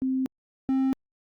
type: tone pair in turn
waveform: sine / triangle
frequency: 261.6 / 265.3 Hz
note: C4 / C4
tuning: 0 / +24 cents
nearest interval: unison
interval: 24 cents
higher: second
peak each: -23 / -19 dBFS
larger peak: second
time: 0.02-0.26 / 0.69-0.93 s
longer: neither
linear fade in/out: 0 ms
effects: Opus 48 kbps